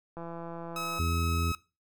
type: click train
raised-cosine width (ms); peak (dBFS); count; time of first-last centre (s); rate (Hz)
1; -27; 138; 0.17-0.985; 168
type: tone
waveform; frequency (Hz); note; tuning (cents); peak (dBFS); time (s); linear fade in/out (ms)
sawtooth; 1282; E6; -49; -29; 0.76-1.55; 2
type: harmonic tone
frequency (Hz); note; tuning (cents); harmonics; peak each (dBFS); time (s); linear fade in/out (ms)
83.6; E2; +25; 1 / 2 / 3 / 4 / 5; -27 / -37 / -38 / -41 / -42; 0.99-1.52; 5
effects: noise-tail reverb RT60 0.3 s tail -21 dB re dry + MP3 96 kbps